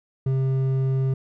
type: tone with hard clipping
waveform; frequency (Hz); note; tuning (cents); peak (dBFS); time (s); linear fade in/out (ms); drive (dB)
sine; 132.9; C3; +27; -21; 0.26-1.14; 5; 6
effects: none